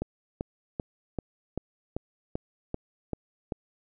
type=click train; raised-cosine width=2 ms; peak=-17 dBFS; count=10; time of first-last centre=0.02-3.522 s; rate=2.57 Hz; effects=none